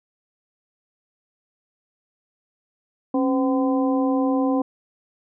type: harmonic tone with a mistuned harmonic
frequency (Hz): 255.4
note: C4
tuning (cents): -42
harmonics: 1 / 2 / 3 / 4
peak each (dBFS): -19 / -25 / -29 / -31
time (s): 3.14-4.62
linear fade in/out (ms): 5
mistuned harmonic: 1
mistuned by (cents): +100
effects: none